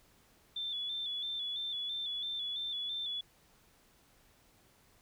sine tone with vibrato, 3484 Hz, A7, 18 cents flat, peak -35 dBFS, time 0.56-3.21 s, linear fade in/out 5 ms, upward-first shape square, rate 3 Hz, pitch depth 38 cents each way, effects pink hiss -66 dBFS RMS until 5.01 s

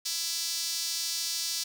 sawtooth tone with high-pass filter, 333.1 Hz, E4, 18 cents sharp, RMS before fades -32 dBFS, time 0.05-1.64 s, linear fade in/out 10 ms, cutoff 4900 Hz, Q 2.4, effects none

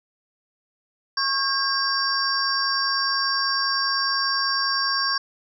sine tone cluster, 1099 / 1609 / 4695 / 5490 Hz, C#6 / G6 / D8 / F8, -15 / +45 / -1 / -31 cents, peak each -26 dBFS, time 1.17-5.18 s, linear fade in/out 5 ms, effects none

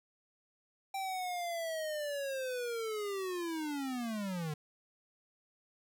square linear sweep, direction down, 784 to 147 Hz, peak -36 dBFS, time 0.94-4.54 s, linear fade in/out 5 ms, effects none

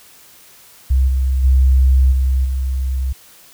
sine tone with level steps, 65.41 Hz, C2, in tune, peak -10 / -13 / -8 / -12 / -16 dBFS, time 0.9-3.13 s, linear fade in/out 10 ms, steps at 1.07 / 1.43 / 2.11 / 2.44 s, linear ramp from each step 20 ms, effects white hiss -45 dBFS RMS until 3.53 s

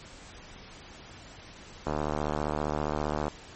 click train, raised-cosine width 1 ms, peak -15 dBFS, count 107, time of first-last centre 1.87-3.281 s, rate 75.1 Hz, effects pink hiss -48 dBFS RMS until 3.55 s + MP3 32 kbps

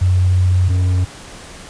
sine / triangle tone pair in turn, 91.5 / 91.5 Hz, F#2 / F#2, -19 / -19 cents, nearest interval unison, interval 0 cents, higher neither, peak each -10 dBFS, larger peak neither, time 0.01-0.69 / 0.69-1.05 s, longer first, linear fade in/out 10 ms, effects pink hiss -36 dBFS RMS until 1.69 s + resampled to 22050 Hz

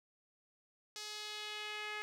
sawtooth tone with band-pass filter sweep, 422.2 Hz, G#4, 29 cents sharp, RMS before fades -44 dBFS, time 0.96-2.02 s, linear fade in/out 0 ms, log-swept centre 5200 to 2100 Hz, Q 1.7, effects none

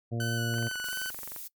harmonic tone, 116.54 Hz, A#2, in tune, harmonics 1 / 2 / 3 / 4 / 5 / 6, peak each -30 / -36 / -40 / -42 / -44 / -46 dBFS, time 0.11-0.69 s, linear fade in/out 20 ms
sawtooth tone with vibrato, 1497 Hz, F#6, 20 cents sharp, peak -29 dBFS, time 0.2-1.1 s, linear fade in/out 2 ms, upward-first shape square, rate 2.8 Hz, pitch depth 17 cents each way
click train, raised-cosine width 0.5 ms, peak -29 dBFS, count 20, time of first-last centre 0.54-1.363 s, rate 23.1 Hz
violet noise, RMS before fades -40 dBFS, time 0.84-1.48 s, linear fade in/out 10 ms
effects noise-tail reverb RT60 0.1 s tail -22 dB re dry + MP3 96 kbps

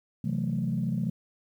sine chord, F# half-diminished seventh, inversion second, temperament equal, 130.81 / 164.81 / 185 / 220 Hz, C3 / E3 / F#3 / A3, 0 / 0 / 0 / 0 cents, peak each -31 dBFS, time 0.24-1.1 s, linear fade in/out 5 ms, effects tanh soft clip ceiling -19 dBFS + 10-bit

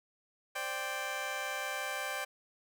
15% pulse chord, C suspended second, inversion none, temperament just, 523.3 / 588.7 / 784.9 Hz, C5 / D5 / G5, 0 / +4 / +2 cents, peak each -36 / -34 / -33 dBFS, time 0.55-2.25 s, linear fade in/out 10 ms, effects none

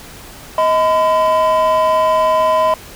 triangle tone pair together, 632 / 1012 Hz, D#5 / B5, +27 / +42 cents, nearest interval minor sixth, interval 815 cents, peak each -10 dBFS, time 0.58-2.74 s, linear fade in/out 2 ms, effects tanh soft clip ceiling -6 dBFS + pink hiss -36 dBFS RMS until 2.95 s

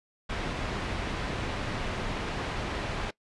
pink low-pass noise, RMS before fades -33 dBFS, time 0.29-3.11 s, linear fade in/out 10 ms, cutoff 3200 Hz, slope 12 dB/octave, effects noise-tail reverb RT60 0.1 s tail -21 dB re dry + resampled to 24000 Hz

